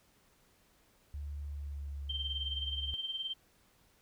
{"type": "tone with pitch glide", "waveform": "sine", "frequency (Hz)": [72.4, 69.29], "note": ["D2", "C#2"], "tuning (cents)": [-24, 0], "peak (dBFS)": -38, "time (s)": [1.14, 2.94], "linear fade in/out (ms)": 0, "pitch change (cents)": -76, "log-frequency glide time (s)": [1.45, 2.39]}
{"type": "tone with tremolo", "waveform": "sine", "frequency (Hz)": 3136, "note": "G7", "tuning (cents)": 0, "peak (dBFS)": -33, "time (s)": [2.09, 3.34], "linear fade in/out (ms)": 10, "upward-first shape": "sine", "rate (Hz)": 19, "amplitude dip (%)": 65}
{"effects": ["pink hiss -68 dBFS RMS until 4.01 s"]}